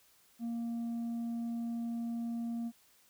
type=tone with tanh clipping; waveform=sine; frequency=233.1 Hz; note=A#3; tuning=in tune; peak=-35 dBFS; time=0.39-2.72 s; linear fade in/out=50 ms; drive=3 dB; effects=white hiss -66 dBFS RMS until 3.09 s